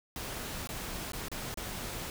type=noise with dropouts; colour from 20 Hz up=pink; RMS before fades=-39 dBFS; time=0.16-2.1 s; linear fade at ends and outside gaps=1 ms; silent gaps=0.673-0.69 / 1.12-1.133 / 1.284-1.316 / 1.542-1.573 s; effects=none